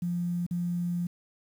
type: tone with dropouts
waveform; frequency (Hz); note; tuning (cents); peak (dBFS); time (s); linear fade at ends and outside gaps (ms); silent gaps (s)
sine; 174.61; F3; 0; -27; 0.02-1.07; 5; 0.465-0.509
effects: 9-bit